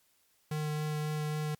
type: tone with vibrato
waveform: square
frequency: 152 Hz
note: D#3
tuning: 40 cents flat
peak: -32 dBFS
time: 0.51-1.55 s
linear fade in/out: 5 ms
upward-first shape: sine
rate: 3.7 Hz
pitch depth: 9 cents each way
effects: white hiss -70 dBFS RMS until 1.59 s + MP3 96 kbps